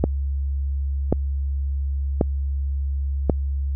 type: click train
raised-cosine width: 2 ms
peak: -3 dBFS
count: 4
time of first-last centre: 0.04-3.297 s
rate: 0.921 Hz
effects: added 69 Hz sine -21 dBFS peak until 3.75 s